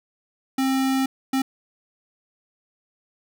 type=tone bursts at uneven times; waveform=square; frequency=265.7 Hz; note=C4; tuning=27 cents sharp; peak=-20 dBFS; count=2; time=0.58-1.06 / 1.33-1.42 s; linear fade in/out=5 ms; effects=none